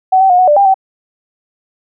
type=tone with pitch steps; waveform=sine; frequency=753 / 769 / 719 / 738 / 592 / 798 / 767 Hz; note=F#5 / G5 / F#5 / F#5 / D5 / G5 / G5; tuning=+30 / -33 / -50 / -5 / +14 / +31 / -38 cents; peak=-5 dBFS; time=0.12-0.743 s; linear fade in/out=10 ms; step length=89 ms; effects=none